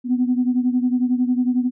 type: beating tone pair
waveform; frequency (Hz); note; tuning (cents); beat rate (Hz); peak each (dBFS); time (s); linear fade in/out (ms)
sine; 246.9 / 257.9; B3 / C4; 0 / -25; 11; -17 / -21; 0.04-1.71; 50
effects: tanh soft clip ceiling -9 dBFS